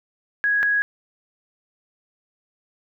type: tone pair in turn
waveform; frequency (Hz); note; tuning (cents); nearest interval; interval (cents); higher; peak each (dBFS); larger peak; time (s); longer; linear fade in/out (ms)
sine; 1661.2 / 1661.2; G#6 / G#6; 0 / 0; unison; 0; neither; -17; neither; 0.44-0.63 / 0.63-0.82; neither; 0
effects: none